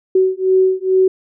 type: beating tone pair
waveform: sine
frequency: 374.9 / 377.2 Hz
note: F#4 / F#4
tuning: +23 / +33 cents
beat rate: 2.3 Hz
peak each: -14 dBFS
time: 0.15-1.08 s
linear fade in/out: 5 ms
effects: none